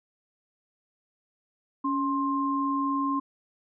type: tone pair together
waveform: sine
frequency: 279.7 / 1056 Hz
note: C#4 / C6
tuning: +16 / +16 cents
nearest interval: octave + major seventh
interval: 2300 cents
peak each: -27 dBFS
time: 1.84-3.2 s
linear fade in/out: 10 ms
effects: none